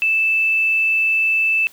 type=tone; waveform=sine; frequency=2637 Hz; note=E7; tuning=in tune; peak=-14 dBFS; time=0.02-1.67 s; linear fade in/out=0 ms; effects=white hiss -48 dBFS RMS until 1.72 s